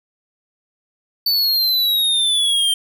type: exponential sweep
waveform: square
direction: down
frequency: 4544 to 3145 Hz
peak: -15 dBFS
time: 1.26-2.74 s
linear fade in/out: 5 ms
effects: none